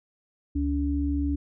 sine tone pair together, 71.4 / 285.6 Hz, D2 / D4, -48 / -48 cents, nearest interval 2 octaves, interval 2400 cents, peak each -26 dBFS, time 0.55-1.36 s, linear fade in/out 10 ms, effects none

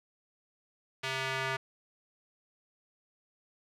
square tone with band-pass filter sweep, 132.8 Hz, C3, 26 cents sharp, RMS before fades -34 dBFS, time 1.03-1.57 s, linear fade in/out 10 ms, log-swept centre 2700 to 1700 Hz, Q 1.1, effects none

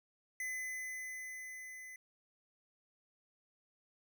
square tone with level ramp, 2025 Hz, B6, 43 cents sharp, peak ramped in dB -38 to -49 dBFS, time 0.4-1.96 s, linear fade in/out 2 ms, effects none

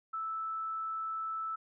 sine tone, 1315 Hz, E6, 5 cents flat, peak -34 dBFS, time 0.13-1.56 s, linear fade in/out 10 ms, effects none

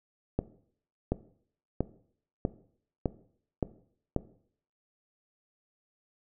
accelerating click train, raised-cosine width 2 ms, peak -13 dBFS, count 7, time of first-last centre 0.39-4.163 s, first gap 730 ms, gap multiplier 0.94, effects noise-tail reverb RT60 0.6 s tail -17 dB re dry

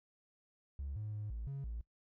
triangle tone with pitch steps, 69.7 / 106.3 / 105.2 / 56.2 / 138 / 56.9 Hz, C#2 / G#2 / G#2 / A1 / C#3 / A#1, +10 / +41 / +23 / +37 / -7 / -41 cents, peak -36 dBFS, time 0.79-1.81 s, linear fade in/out 0 ms, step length 170 ms, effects noise-tail reverb RT60 0.1 s tail -23 dB re dry + tanh soft clip ceiling -35 dBFS

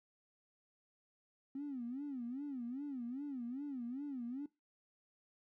triangle tone with vibrato, 262 Hz, C4, 2 cents sharp, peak -36 dBFS, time 1.55-4.46 s, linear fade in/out 5 ms, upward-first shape sine, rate 2.5 Hz, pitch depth 190 cents each way, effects noise-tail reverb RT60 0.2 s tail -22 dB re dry + tanh soft clip ceiling -38 dBFS

